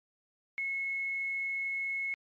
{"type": "tone with quantisation", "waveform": "sine", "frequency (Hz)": 2183, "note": "C#7", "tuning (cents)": -27, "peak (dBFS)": -31, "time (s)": [0.58, 2.14], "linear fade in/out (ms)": 0, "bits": 10, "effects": ["MP3 32 kbps"]}